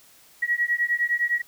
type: beating tone pair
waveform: sine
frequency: 1909 / 1918.8 Hz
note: A#6 / A#6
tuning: +41 / +50 cents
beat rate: 9.8 Hz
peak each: -24 / -24 dBFS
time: 0.42-1.42 s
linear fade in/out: 10 ms
effects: white hiss -54 dBFS RMS until 1.47 s